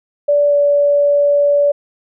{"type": "tone with pitch glide", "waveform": "sine", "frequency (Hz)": [580, 575.7], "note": ["D5", "D5"], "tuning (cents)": [-22, -35], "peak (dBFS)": -9, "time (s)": [0.28, 1.72], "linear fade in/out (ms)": 10, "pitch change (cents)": -13, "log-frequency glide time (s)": [0.48, 0.54], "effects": []}